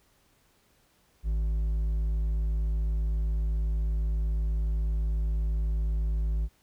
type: tone with hard clipping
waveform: triangle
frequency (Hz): 54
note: A1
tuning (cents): -32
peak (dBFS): -26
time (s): 1.23-6.49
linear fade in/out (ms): 50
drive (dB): 7
effects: pink hiss -66 dBFS RMS until 6.62 s